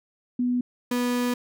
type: tone pair in turn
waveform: sine / 35% pulse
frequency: 246.6 / 245.2 Hz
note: B3 / B3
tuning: -2 / -12 cents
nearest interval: unison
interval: 10 cents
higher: first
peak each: -21 dBFS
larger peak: neither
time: 0.39-0.61 / 0.91-1.34 s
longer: second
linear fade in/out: 5 ms
effects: none